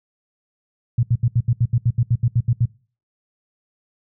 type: tone bursts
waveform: sine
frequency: 118.4 Hz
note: A#2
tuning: 27 cents sharp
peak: -13 dBFS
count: 14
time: 0.98-2.656 s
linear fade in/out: 5 ms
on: 51 ms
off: 74 ms
effects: noise-tail reverb RT60 0.4 s tail -24 dB re dry